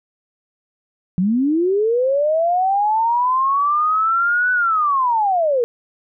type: linear two-way sweep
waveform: sine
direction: up then down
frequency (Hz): 171.8 to 1500 to 456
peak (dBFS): -14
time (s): 1.18-5.64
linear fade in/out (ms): 0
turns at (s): 4.52
effects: none